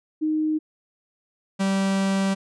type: tone pair in turn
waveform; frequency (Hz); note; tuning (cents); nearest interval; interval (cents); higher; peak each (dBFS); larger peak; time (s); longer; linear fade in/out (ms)
sine / 45% pulse; 310 / 194.22; D#4 / G3; -6 / -16; minor sixth; 810; first; -20; neither; 0.21-0.59 / 1.59-2.35; second; 20
effects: resampled to 22050 Hz